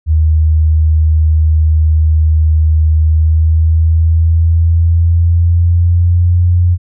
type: tone with pitch glide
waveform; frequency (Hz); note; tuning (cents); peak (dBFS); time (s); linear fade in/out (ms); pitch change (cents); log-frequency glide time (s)
sine; 78.4 to 88; D#2 to F2; +14 to +14; -6; 0.06-6.78; 50; +200; 2.98-6.42
effects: none